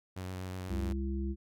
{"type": "tone with vibrato", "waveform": "sawtooth", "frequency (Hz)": 92.5, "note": "F#2", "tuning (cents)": 0, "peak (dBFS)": -34, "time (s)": [0.16, 0.93], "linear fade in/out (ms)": 10, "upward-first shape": "sine", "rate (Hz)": 8.1, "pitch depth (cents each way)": 20}
{"type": "harmonic tone", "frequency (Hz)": 67.3, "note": "C2", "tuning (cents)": 49, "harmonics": [1, 3, 5], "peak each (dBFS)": [-33, -38, -40], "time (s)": [0.68, 1.36], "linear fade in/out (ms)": 50}
{"effects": []}